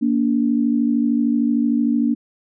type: tone pair together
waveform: sine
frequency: 234.5 / 287.7 Hz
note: A#3 / D4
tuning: +11 / -36 cents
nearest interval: major third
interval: 353 cents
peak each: -17 / -19 dBFS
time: 0.01-2.15 s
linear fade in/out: 20 ms
effects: none